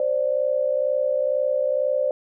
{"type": "tone pair together", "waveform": "sine", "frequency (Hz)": [525.2, 587.3], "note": ["C5", "D5"], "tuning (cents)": [6, 0], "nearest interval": "major second", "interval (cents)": 194, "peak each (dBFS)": [-22, -22], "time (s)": [0, 2.11], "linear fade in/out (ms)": 2, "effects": []}